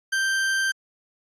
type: tone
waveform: 40% pulse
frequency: 1568 Hz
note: G6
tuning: in tune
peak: -20 dBFS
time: 0.12-0.72 s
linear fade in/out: 10 ms
effects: low-pass 10000 Hz 12 dB/octave + AAC 64 kbps